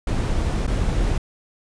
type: noise with dropouts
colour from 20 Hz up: brown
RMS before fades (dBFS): -21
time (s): 0.07-1.18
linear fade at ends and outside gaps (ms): 5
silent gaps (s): 0.668-0.675
effects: resampled to 22050 Hz